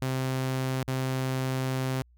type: tone with dropouts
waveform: sawtooth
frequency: 130.81 Hz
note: C3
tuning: in tune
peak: -23 dBFS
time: 0.02-2.02 s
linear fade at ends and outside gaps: 2 ms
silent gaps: 0.831-0.879 s
effects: added 60 Hz sine -56 dBFS peak until 2.17 s